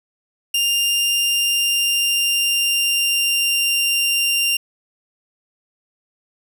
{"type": "tone with pitch glide", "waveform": "sawtooth", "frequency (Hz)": [2800, 2784], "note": ["F7", "F7"], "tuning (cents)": [4, -6], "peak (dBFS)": -13, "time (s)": [0.54, 4.57], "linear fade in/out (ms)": 5, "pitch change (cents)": -10, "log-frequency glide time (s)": [0.78, 3.66], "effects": []}